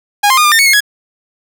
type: tone with pitch steps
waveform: sawtooth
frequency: 820 / 1050 / 1222 / 1200 / 1810 / 2216 / 2157 / 1672 Hz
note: G#5 / C6 / D#6 / D6 / A6 / C#7 / C#7 / G#6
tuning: -22 / +6 / -32 / +37 / +48 / -1 / -48 / +11 cents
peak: -3 dBFS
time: 0.23-0.806 s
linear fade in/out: 10 ms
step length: 72 ms
effects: none